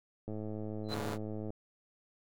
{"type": "click train", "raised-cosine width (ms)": 2, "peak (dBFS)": -28, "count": 132, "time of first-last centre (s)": [0.28, 1.504], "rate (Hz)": 107}
{"type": "tone with exponential growth", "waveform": "sine", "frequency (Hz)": 4035, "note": "B7", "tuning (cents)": 36, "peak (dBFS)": -34, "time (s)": [0.84, 0.94], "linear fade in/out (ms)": 2, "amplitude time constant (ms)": 21}
{"type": "chord", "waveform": "5% pulse", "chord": "E diminished seventh", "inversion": "none", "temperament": "just", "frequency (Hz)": [82.41, 98.89, 118.67, 142.4], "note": ["E2", "G2", "Bb2", "Db3"], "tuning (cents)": [0, 16, 31, 47], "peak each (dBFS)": [-34, -35, -35, -32], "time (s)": [0.88, 1.18], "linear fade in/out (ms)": 50}
{"effects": []}